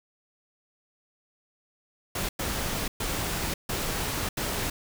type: noise bursts at uneven times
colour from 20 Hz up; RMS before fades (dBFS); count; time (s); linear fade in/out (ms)
pink; -30; 5; 2.15-2.29 / 2.39-2.88 / 3-3.54 / 3.69-4.29 / 4.37-4.7; 5
effects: none

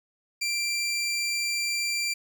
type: tone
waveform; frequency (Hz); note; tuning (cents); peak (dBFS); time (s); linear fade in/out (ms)
20% pulse; 2359; D7; +7; -21; 0.41-2.14; 10
effects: none

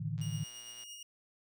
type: chord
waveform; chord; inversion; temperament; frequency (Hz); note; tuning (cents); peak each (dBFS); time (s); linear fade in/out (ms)
sine; A suspended fourth; none; equal with one note detuned; 110 / 146.83 / 161.14; A2 / D3 / E3; 0 / 0 / -39; -38; 0-0.44; 10
type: click train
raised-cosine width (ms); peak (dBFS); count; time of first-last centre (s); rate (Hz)
0.2; -40; 79; 0.18-0.835; 119
type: tone with tremolo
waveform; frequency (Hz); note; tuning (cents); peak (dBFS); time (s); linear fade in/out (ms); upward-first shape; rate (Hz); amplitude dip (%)
20% pulse; 2857; F7; +39; -40; 0.21-1.03; 5; sine; 8.8; 35
effects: none

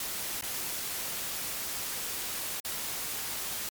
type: noise with dropouts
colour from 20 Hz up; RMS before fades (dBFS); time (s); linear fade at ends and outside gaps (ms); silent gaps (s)
white; -35; 0-3.69; 2; 0.411-0.422 / 2.601-2.648
effects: MP3 96 kbps

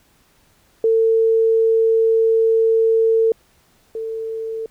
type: tone pair in turn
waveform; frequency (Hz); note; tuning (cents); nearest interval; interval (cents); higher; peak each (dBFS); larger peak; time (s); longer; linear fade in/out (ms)
sine; 450 / 447.4; A4 / A4; +39 / +29; unison; 10; first; -12 / -23; first; 0.84-3.32 / 3.95-4.66; first; 2
effects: pink hiss -57 dBFS RMS until 4.7 s

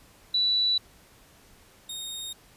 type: tone pair in turn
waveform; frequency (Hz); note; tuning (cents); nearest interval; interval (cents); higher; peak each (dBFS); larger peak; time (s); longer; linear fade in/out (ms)
sine / sawtooth; 3951 / 3710; B7 / A#7; 0 / -9; minor second; 109; first; -21 / -31; first; 0.34-0.78 / 1.89-2.33; neither; 5
effects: pink hiss -56 dBFS RMS until 2.56 s + resampled to 32000 Hz

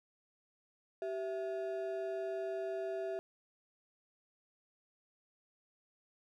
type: ring-modulated tone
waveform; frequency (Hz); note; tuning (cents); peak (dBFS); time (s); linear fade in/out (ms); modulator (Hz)
triangle; 523.3; C5; 0; -31; 1.02-3.19; 0; 137
effects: none

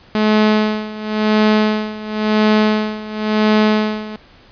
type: tone with tremolo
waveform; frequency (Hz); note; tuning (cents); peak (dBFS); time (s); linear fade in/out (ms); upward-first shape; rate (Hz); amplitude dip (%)
sawtooth; 214.3; A3; -45; -6; 0.15-4.16; 0; sine; 0.95; 85
effects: pink hiss -46 dBFS RMS until 4.51 s + resampled to 11025 Hz

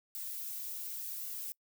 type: noise with flanger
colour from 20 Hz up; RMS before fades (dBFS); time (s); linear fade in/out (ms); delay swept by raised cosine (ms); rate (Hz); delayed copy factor
violet; -41; 0.15-1.52; 0; 1.4 to 4.7; 0.89; +0.5
effects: noise-tail reverb RT60 0.1 s tail -25 dB re dry

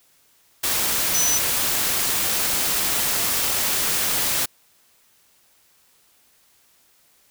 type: tone in noise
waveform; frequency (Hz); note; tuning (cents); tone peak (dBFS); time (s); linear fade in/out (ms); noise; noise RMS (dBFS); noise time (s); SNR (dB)
sine; 6000; F#8; +23; -19; 1.14-1.38; 10; white; -22; 0.63-4.46; 0
effects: white hiss -59 dBFS RMS until 7.3 s

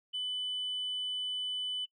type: tone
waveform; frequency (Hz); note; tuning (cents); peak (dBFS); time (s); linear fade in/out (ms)
sine; 3000; F#7; +23; -31; 0.13-1.86; 20
effects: noise-tail reverb RT60 0.1 s tail -23 dB re dry + tanh soft clip ceiling -30 dBFS

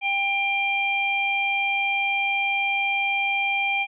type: harmonic tone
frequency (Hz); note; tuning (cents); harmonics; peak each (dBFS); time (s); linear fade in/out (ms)
794; G5; +22; 1 / 3 / 4; -27 / -22 / -33; 0.01-3.87; 50
effects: none

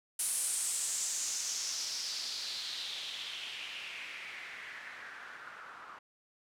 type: noise with low-pass filter sweep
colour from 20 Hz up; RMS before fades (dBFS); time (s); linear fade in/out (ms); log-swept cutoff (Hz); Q
blue; -39; 0.19-5.99; 5; 10000 to 1200; 3.6
effects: none

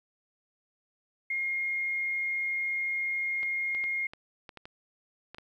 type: tone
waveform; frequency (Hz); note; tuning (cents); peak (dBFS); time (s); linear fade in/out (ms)
sine; 2137; C7; +36; -28; 1.3-4.07; 5
type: clicks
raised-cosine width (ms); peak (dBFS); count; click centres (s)
0.3; -28; 9; 3.431 / 3.749 / 3.84 / 4.135 / 4.492 / 4.573 / 4.655 / 5.346 / 5.384
effects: 11-bit

